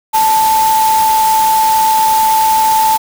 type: tone in noise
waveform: sine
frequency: 880 Hz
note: A5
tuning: in tune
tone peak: -8 dBFS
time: 0.13-2.98 s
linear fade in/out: 20 ms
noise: white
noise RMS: -20 dBFS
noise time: 0.13-2.98 s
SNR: +9 dB
effects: none